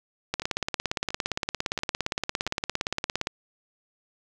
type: two click trains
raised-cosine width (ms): 0.2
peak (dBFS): -9 / -17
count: 52 / 4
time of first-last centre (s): 0.34-3.271 / 0.42-2.475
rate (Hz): 17.4 / 1.46
effects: none